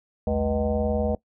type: tone with frequency modulation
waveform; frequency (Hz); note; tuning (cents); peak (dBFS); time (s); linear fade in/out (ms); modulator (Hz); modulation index
sine; 350.2; F4; +5; -21; 0.27-1.15; 2; 136; 2.5
effects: noise-tail reverb RT60 0.1 s tail -20 dB re dry